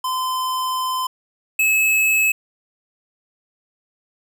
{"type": "tone pair in turn", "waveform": "square", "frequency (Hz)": [1027, 2588], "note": ["C6", "E7"], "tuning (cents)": [-33, -32], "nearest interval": "octave + major third", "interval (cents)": 1601, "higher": "second", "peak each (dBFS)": [-21, -15], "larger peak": "second", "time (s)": [[0.04, 1.07], [1.59, 2.32]], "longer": "first", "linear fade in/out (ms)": 5, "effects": []}